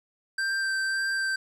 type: tone with vibrato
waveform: square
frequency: 1568 Hz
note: G6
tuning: in tune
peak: -26 dBFS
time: 0.38-1.36 s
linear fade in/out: 5 ms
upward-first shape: sine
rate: 1.8 Hz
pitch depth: 11 cents each way
effects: low-pass 8000 Hz 12 dB/octave + 11-bit